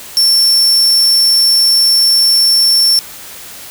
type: tone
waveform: 40% pulse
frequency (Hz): 5420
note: E8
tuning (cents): +47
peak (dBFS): -6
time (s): 0.17-2.99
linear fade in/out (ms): 0
effects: white hiss -31 dBFS RMS until 3.7 s